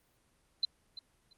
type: tone with echo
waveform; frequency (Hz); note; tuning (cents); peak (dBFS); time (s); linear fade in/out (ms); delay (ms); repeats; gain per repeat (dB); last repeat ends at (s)
sine; 4061; B7; +48; -26; 0.63-0.65; 2; 340; 2; -15; 1.33
effects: pink hiss -71 dBFS RMS until 1.37 s + Opus 24 kbps